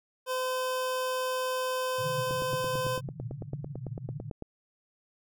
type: tone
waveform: 25% pulse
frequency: 512 Hz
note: C5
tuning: 38 cents flat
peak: -25 dBFS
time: 0.26-3.01 s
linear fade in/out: 50 ms
type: band-pass noise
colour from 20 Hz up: white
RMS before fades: -39 dBFS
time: 1.98-4.3 s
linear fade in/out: 5 ms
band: 110 to 160 Hz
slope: 96 dB/octave
type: click train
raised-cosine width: 2 ms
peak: -24 dBFS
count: 20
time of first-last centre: 2.31-4.423 s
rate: 8.99 Hz
effects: none